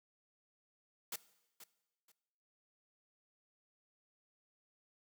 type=noise with echo; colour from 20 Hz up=white; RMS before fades=-41 dBFS; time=1.12-1.16 s; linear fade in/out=5 ms; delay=480 ms; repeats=2; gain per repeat=-13 dB; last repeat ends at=2.12 s; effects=noise-tail reverb RT60 1.0 s tail -18 dB re dry + high-pass 200 Hz 12 dB/octave